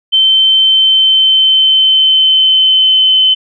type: tone with pitch glide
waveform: sine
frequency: 3093 to 3056 Hz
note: G7 to G7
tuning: -24 to -45 cents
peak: -5 dBFS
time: 0.12-3.35 s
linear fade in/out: 20 ms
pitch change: -21 cents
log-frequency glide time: 0.57-3.2 s
effects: none